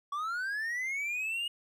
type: linear sweep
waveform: triangle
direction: up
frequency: 1123 to 2882 Hz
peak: -30 dBFS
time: 0.12-1.48 s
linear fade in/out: 5 ms
effects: none